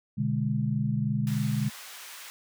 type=chord; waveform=sine; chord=G# diminished; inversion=first; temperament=equal; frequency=123.47 / 146.83 / 207.7 Hz; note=B2 / D3 / G#3; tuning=0 / 0 / 0 cents; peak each=-29 dBFS; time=0.17-1.7 s; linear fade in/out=20 ms
type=high-pass noise; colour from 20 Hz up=pink; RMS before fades=-44 dBFS; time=1.27-2.3 s; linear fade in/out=0 ms; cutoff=1300 Hz; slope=12 dB/octave
effects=none